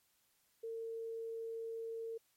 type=tone; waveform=sine; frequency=454.2 Hz; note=A#4; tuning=45 cents flat; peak=-40 dBFS; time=0.63-2.18 s; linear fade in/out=10 ms; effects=white hiss -75 dBFS RMS until 2.36 s + MP3 64 kbps